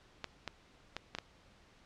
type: clicks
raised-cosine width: 0.2 ms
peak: -20 dBFS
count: 5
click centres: 0.243 / 0.477 / 0.966 / 1.15 / 1.186 s
effects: pink hiss -63 dBFS RMS until 1.85 s + low-pass 5000 Hz 12 dB/octave